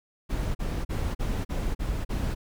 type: noise bursts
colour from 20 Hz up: brown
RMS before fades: -28 dBFS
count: 7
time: 0.29-2.35 s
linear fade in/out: 20 ms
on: 260 ms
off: 40 ms
effects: none